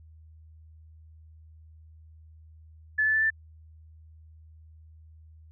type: tone with pitch steps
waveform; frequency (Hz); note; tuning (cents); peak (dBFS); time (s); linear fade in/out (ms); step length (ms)
sine; 1731 / 1744 / 1757.2 / 1770.4; A6 / A6 / A6 / A6; -29 / -16 / -3 / +10; -21; 2.98-3.304; 10; 81
effects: added 79 Hz sine -49 dBFS peak until 5.51 s